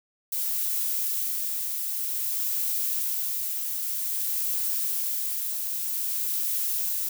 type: noise with tremolo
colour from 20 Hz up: violet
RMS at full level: -27 dBFS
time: 0.32-7.09 s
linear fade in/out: 5 ms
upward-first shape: sine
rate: 0.52 Hz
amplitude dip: 30%
effects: none